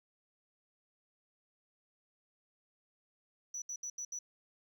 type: tone bursts at uneven times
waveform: sine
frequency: 5920 Hz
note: F#8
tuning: in tune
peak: -36 dBFS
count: 5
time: 3.54-3.62 / 3.69-3.76 / 3.83-3.9 / 3.98-4.05 / 4.12-4.19 s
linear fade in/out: 5 ms
effects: tanh soft clip ceiling -37 dBFS